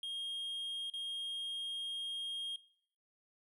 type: tone with dropouts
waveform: triangle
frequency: 3240 Hz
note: G#7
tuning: 43 cents flat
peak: -37 dBFS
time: 0.03-2.56 s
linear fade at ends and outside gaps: 2 ms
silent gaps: 0.9-0.937 s
effects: noise-tail reverb RT60 0.6 s tail -19 dB re dry